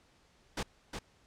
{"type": "noise with echo", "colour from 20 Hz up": "pink", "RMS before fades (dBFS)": -35, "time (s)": [0.57, 0.63], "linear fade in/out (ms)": 5, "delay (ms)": 360, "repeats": 1, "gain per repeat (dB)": -5, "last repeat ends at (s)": 0.99, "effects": ["pink hiss -66 dBFS RMS until 1.26 s", "low-pass 7000 Hz 12 dB/octave"]}